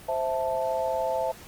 sine chord, A minor, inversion first, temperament equal, 523.3 / 659.3 / 880 Hz, C5 / E5 / A5, 0 / 0 / 0 cents, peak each -29 / -28 / -30 dBFS, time 0.08-1.32 s, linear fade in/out 10 ms, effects pink hiss -47 dBFS RMS until 1.47 s + Opus 32 kbps

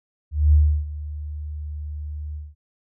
sine tone with ADSR envelope, 74.9 Hz, D2, 35 cents sharp, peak -10 dBFS, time 0.31-2.55 s, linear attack 220 ms, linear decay 320 ms, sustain -18 dB, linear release 200 ms, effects none

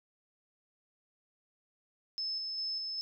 sine tone with tremolo, 5230 Hz, E8, 15 cents flat, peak -33 dBFS, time 2.18-3.01 s, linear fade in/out 0 ms, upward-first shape square, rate 2.5 Hz, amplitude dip 25%, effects none

